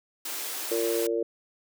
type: high-pass noise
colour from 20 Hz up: white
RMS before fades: -34 dBFS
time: 0.25-1.07 s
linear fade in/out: 5 ms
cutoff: 260 Hz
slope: 96 dB/octave
type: harmonic tone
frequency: 114.8 Hz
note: A#2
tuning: 26 cents flat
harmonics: 3 / 4 / 5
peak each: -29 / -27 / -33 dBFS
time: 0.71-1.23 s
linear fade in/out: 5 ms
effects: none